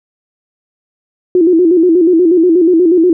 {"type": "tone with vibrato", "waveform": "sine", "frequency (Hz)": 343.8, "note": "F4", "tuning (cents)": -27, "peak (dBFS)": -5, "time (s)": [1.35, 3.13], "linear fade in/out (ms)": 2, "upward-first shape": "square", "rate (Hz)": 8.3, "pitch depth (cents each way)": 92, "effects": []}